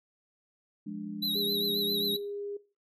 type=chord; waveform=sine; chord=D diminished; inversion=first; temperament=equal; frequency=174.61 / 207.7 / 293.7 Hz; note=F3 / Ab3 / D4; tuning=0 / 0 / 0 cents; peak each=-43 / -37 / -40 dBFS; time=0.86-2.16 s; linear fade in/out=10 ms
type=tone with vibrato; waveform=square; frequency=3915 Hz; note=B7; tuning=16 cents flat; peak=-29 dBFS; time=1.22-2.17 s; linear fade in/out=10 ms; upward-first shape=triangle; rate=7.5 Hz; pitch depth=82 cents each way
type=tone; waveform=sine; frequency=406.5 Hz; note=G#4; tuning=37 cents flat; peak=-35 dBFS; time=1.35-2.57 s; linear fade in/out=5 ms
effects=noise-tail reverb RT60 0.3 s tail -17 dB re dry